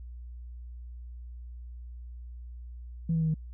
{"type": "tone with pitch steps", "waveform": "sine", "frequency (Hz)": [164.81, 162.17, 159.56, 157], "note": ["E3", "E3", "D#3", "D#3"], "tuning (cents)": [0, -28, 44, 16], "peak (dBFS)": -23, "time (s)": [3.09, 3.342], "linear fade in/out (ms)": 5, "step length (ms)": 63, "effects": ["tanh soft clip ceiling -20 dBFS", "added 60 Hz sine -40 dBFS peak until 3.53 s"]}